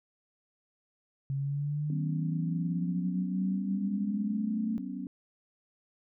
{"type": "linear sweep", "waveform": "sine", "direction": "up", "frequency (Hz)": [136.2, 222.1], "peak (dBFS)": -29, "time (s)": [1.3, 4.78], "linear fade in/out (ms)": 0}
{"type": "chord", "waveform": "sine", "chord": "F# suspended fourth", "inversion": "none", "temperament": "equal with one note detuned", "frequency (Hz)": [189.54, 246.9, 277.2], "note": ["F#3", "B3", "C#4"], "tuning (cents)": [42, 0, 0], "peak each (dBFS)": -39, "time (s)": [1.9, 5.07], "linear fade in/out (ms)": 2}
{"effects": []}